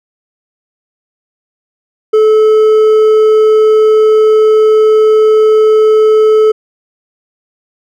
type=tone with hard clipping; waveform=triangle; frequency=433.2 Hz; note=A4; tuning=27 cents flat; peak=-5 dBFS; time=2.13-6.52 s; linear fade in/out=10 ms; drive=7 dB; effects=none